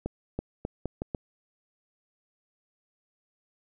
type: accelerating click train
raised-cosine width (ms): 2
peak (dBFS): -17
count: 6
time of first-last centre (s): 0.06-1.148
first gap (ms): 330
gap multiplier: 0.79
effects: none